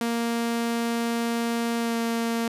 sawtooth tone with pitch glide, 233.1 to 230.8 Hz, A#3 to A#3, 0 to -17 cents, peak -20 dBFS, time 0.01-2.48 s, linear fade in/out 2 ms, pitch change -17 cents, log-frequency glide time 1.78-1.96 s, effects resampled to 32000 Hz

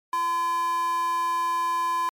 square tone with high-pass filter, 340 Hz, F4, 46 cents flat, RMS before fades -25 dBFS, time 0.13-2.09 s, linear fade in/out 0 ms, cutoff 950 Hz, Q 9.3, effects MP3 96 kbps

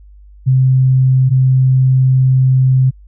sine tone pair in turn, 130.4 / 130.4 Hz, C3 / C3, -5 / -5 cents, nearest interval unison, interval 0 cents, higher neither, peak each -7 dBFS, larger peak neither, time 0.46-1.3 / 1.3-2.91 s, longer second, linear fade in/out 20 ms, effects added 50 Hz sine -37 dBFS peak until 3.07 s

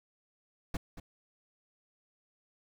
brown noise with echo, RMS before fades -33 dBFS, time 0.74-0.77 s, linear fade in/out 5 ms, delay 230 ms, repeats 1, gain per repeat -12 dB, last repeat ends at 1 s, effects none

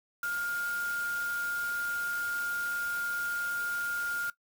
sine tone in noise, 1413 Hz, F6, 20 cents sharp, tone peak -30 dBFS, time 0.23-4.3 s, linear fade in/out 2 ms, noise white, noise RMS -44 dBFS, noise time 0.23-4.3 s, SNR +11 dB, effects noise-tail reverb RT60 0.1 s tail -18 dB re dry

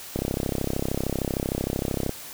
click train, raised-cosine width 2 ms, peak -12 dBFS, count 65, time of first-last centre 0.16-2.094 s, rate 33.1 Hz, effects white hiss -40 dBFS RMS until 2.33 s

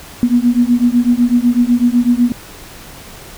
sine beating tone pair, 238.1 / 246.1 Hz, A#3 / B3, +37 / -6 cents, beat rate 8 Hz, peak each -12 dBFS, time 0.23-2.32 s, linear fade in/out 0 ms, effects pink hiss -35 dBFS RMS until 3.37 s

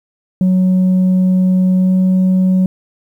sine tone with pitch glide, 185 to 186.07 Hz, F#3 to F#3, 0 to +10 cents, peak -6 dBFS, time 0.41-2.66 s, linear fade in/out 2 ms, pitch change +10 cents, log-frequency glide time 1.78-1.93 s, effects tanh soft clip ceiling -8 dBFS + 8-bit

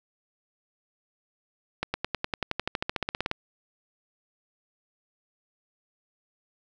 accelerating click train, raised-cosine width 0.3 ms, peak -11 dBFS, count 20, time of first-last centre 1.83-3.314 s, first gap 110 ms, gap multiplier 0.96, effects none

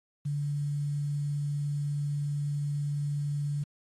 sine tone with quantisation, 145 Hz, D3, 22 cents flat, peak -28 dBFS, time 0.25-3.64 s, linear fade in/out 10 ms, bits 9, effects AAC 32 kbps

